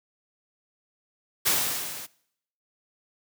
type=noise with level ramp; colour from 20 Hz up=white; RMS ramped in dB=-21 to -40 dBFS; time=1.45-2.07 s; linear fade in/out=20 ms; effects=noise-tail reverb RT60 0.7 s tail -22 dB re dry + high-pass 100 Hz 12 dB/octave